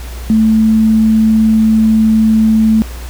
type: tone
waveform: sine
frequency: 220 Hz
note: A3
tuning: in tune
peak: -6 dBFS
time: 0.3-2.82 s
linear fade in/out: 0 ms
effects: added 60 Hz sine -23 dBFS peak until 3.09 s + pink hiss -33 dBFS RMS until 3.09 s